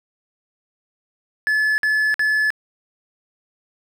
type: tone bursts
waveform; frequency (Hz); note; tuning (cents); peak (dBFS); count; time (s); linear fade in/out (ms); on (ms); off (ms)
triangle; 1723; A6; -37; -14; 3; 1.47-2.504; 0; 310; 52
effects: none